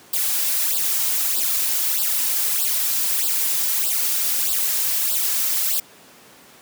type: noise with flanger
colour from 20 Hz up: blue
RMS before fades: -21 dBFS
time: 0.13-5.8 s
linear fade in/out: 5 ms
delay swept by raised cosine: 0.23 to 3.83 ms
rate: 1.6 Hz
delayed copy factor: +0.95
effects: pink hiss -47 dBFS RMS until 6.61 s + high-pass 200 Hz 12 dB/octave